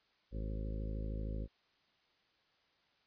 harmonic tone with a mistuned harmonic, 53.1 Hz, G#1, 39 cents sharp, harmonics 1 / 2 / 3 / 4 / 5 / 6 / 7 / 8 / 9 / 10, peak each -38 / -45 / -49 / -49 / -52 / -55 / -55 / -58 / -56 / -54 dBFS, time 0.31-1.48 s, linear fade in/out 50 ms, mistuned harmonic 10, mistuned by +31 cents, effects white hiss -73 dBFS RMS until 3.06 s + resampled to 11025 Hz

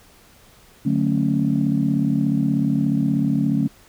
sine chord, D major seventh, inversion none, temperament just, 146.83 / 183.54 / 220.2 / 275.3 Hz, D3 / F#3 / A3 / C#4, 0 / -14 / +2 / -12 cents, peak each -22 / -24 / -21 / -21 dBFS, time 0.85-3.68 s, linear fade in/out 10 ms, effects tanh soft clip ceiling -8 dBFS + pink hiss -51 dBFS RMS until 3.88 s

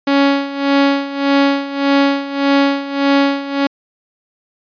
sawtooth tone with tremolo, 278.9 Hz, C#4, 11 cents sharp, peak -5 dBFS, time 0.07-3.67 s, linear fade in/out 5 ms, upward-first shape sine, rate 1.7 Hz, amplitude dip 80%, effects resampled to 11025 Hz

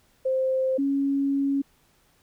sine tone pair in turn, 523.3 / 277.2 Hz, C5 / C#4, 0 / 0 cents, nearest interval major seventh, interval 1100 cents, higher first, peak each -21 dBFS, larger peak neither, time 0.25-0.78 / 0.78-1.62 s, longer second, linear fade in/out 10 ms, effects pink hiss -63 dBFS RMS until 2.22 s

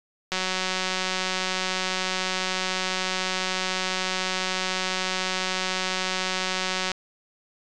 click train, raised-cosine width 0.2 ms, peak -9 dBFS, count 1228, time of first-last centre 0.32-6.917 s, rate 186 Hz, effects resampled to 24000 Hz

